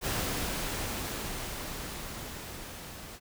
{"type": "noise with level ramp", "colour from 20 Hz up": "pink", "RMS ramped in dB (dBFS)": [-31, -45], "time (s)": [0.01, 3.2], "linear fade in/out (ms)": 50, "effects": []}